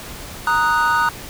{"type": "chord", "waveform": "triangle", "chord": "D# minor", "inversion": "second", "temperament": "equal", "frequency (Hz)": [932.3, 1244.5, 1480], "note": ["A#5", "D#6", "F#6"], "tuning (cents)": [0, 0, 0], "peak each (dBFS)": -17, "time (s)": [0.47, 1.09], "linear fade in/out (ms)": 2, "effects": ["pink hiss -34 dBFS RMS until 1.29 s"]}